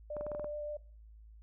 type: tone with vibrato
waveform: sine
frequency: 594 Hz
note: D5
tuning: 20 cents sharp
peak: -37 dBFS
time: 0.1-0.77 s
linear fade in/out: 5 ms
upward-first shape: sine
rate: 7 Hz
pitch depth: 9 cents each way
type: clicks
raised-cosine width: 1 ms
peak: -29 dBFS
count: 7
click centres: 0.167 / 0.21 / 0.266 / 0.317 / 0.349 / 0.396 / 0.444 s
effects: noise-tail reverb RT60 0.5 s tail -21 dB re dry + added 54 Hz sine -52 dBFS peak until 1.42 s